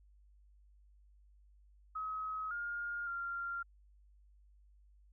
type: tone with pitch steps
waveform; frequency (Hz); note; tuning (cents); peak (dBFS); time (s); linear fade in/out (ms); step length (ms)
sine; 1275 / 1416 / 1387; D#6 / F6 / F6; +42 / +23 / -12; -37; 1.95-3.63; 10; 560
effects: added 50 Hz sine -61 dBFS peak until 5.12 s